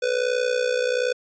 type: tone with amplitude modulation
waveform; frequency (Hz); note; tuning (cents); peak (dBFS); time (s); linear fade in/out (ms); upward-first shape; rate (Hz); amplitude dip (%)
square; 497.5; B4; +13; -18; 0.02-1.13; 10; sine; 61.2; 75
effects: resampled to 16000 Hz